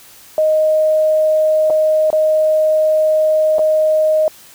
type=tone with dropouts; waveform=sine; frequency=622.3 Hz; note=D#5; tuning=in tune; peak=-10 dBFS; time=0.38-4.28 s; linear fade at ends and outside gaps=1 ms; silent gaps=1.7-1.704 / 2.103-2.129 / 3.584-3.592 s; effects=white hiss -42 dBFS RMS until 4.54 s